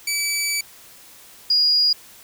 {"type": "tone pair in turn", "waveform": ["15% pulse", "sine"], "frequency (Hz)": [2300, 4874], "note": ["D7", "D#8"], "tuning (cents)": [-37, -37], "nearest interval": "octave + minor second", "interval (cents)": 1300, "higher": "second", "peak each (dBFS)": -14, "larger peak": "neither", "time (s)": [[0.07, 0.61], [1.5, 1.93]], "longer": "first", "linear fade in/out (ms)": 5, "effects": ["white hiss -46 dBFS RMS until 2.23 s"]}